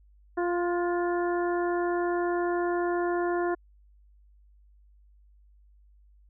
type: harmonic tone with a mistuned harmonic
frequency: 349.2 Hz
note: F4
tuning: in tune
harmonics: 1 / 2 / 3 / 4 / 5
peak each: -26 / -32 / -36 / -38 / -40 dBFS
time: 0.37-3.55 s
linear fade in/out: 10 ms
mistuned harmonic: 4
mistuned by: +31 cents
effects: added 50 Hz sine -55 dBFS peak until 6.29 s